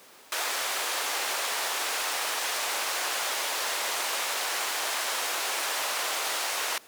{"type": "band-pass noise", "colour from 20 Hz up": "pink", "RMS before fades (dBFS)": -30, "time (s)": [0.32, 6.78], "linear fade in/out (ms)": 2, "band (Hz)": [630, 12000], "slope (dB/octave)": 12, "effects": ["pink hiss -51 dBFS RMS until 6.87 s", "high-pass 400 Hz 12 dB/octave"]}